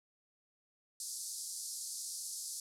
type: band-pass noise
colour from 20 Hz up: white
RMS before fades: -43 dBFS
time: 1-2.6 s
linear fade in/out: 2 ms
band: 4500 to 11000 Hz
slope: 48 dB/octave
effects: none